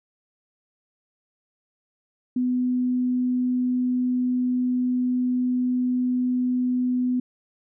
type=tone; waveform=sine; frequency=250.2 Hz; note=B3; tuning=23 cents sharp; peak=-20 dBFS; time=2.36-7.2 s; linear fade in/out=5 ms; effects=none